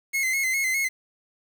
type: tone with vibrato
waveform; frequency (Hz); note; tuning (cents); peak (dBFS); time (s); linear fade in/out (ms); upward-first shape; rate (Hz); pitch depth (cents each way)
45% pulse; 2114; C7; +17; -22; 0.13-0.89; 20; square; 4.9; 48
effects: 8-bit